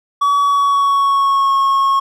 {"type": "tone with pitch glide", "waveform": "triangle", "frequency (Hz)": [1136, 1092.2], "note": ["C#6", "C#6"], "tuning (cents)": [42, -26], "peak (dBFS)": -9, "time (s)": [0.21, 2], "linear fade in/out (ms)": 10, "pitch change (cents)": -68, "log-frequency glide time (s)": [0.39, 1.55], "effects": []}